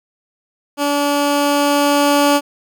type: tone with level ramp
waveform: 15% pulse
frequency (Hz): 287.6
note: D4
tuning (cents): -36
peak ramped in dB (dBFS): -9 to -4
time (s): 0.77-2.41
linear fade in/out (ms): 50
effects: none